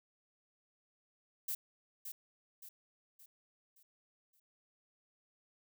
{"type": "noise with echo", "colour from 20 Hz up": "violet", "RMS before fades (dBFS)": -38, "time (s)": [1.48, 1.55], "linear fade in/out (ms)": 5, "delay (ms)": 570, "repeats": 5, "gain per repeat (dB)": -7, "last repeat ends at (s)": 4.4, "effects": []}